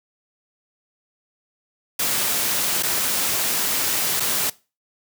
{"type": "noise with dropouts", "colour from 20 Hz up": "white", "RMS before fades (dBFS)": -22, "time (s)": [1.99, 4.5], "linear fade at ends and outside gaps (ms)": 5, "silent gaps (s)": [[2.826, 2.832], [4.199, 4.203]], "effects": ["noise-tail reverb RT60 0.3 s tail -21 dB re dry", "high-pass 100 Hz 12 dB/octave"]}